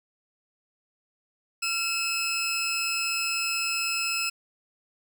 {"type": "tone pair together", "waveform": "20% pulse", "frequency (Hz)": [1373, 2590], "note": ["F6", "E7"], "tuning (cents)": [-30, -31], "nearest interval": "major seventh", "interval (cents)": 1099, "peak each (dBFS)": [-28, -22], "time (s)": [1.62, 4.3], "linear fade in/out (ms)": 10, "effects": []}